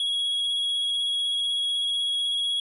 triangle tone with vibrato, 3322 Hz, G#7, in tune, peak -22 dBFS, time 0-2.6 s, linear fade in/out 2 ms, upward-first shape sine, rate 16 Hz, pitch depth 13 cents each way, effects resampled to 32000 Hz

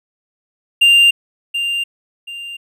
triangle tone with echo, 2791 Hz, F7, 2 cents flat, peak -5 dBFS, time 0.81-1.11 s, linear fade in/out 10 ms, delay 730 ms, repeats 2, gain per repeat -10 dB, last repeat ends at 2.57 s, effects none

